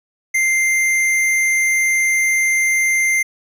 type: tone with tanh clipping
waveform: sine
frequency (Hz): 2093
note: C7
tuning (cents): 0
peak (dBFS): -15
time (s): 0.34-3.23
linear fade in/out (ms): 10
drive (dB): 18
effects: resampled to 32000 Hz